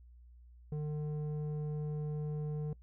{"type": "tone with low-pass filter", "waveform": "square", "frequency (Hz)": 150.4, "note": "D3", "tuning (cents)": 42, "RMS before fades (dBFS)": -37, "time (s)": [0.72, 2.73], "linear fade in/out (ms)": 2, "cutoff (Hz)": 410, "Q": 1.2, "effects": ["noise-tail reverb RT60 0.1 s tail -22 dB re dry", "added 60 Hz sine -54 dBFS peak until 2.82 s"]}